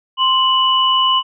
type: tone pair together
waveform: sine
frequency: 1046.5 / 2960 Hz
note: C6 / F#7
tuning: 0 / 0 cents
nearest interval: octave + tritone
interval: 1800 cents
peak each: -14 dBFS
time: 0.17-1.23 s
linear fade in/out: 50 ms
effects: none